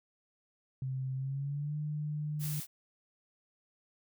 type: tone with pitch glide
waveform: sine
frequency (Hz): 131.5 to 150.18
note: C3 to D3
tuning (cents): +9 to +39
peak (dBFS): -33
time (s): 0.82-2.6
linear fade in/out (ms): 2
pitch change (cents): +230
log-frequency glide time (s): 1.15-1.76
type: noise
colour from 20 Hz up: blue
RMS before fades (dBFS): -41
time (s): 2.39-2.67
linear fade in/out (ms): 50
effects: none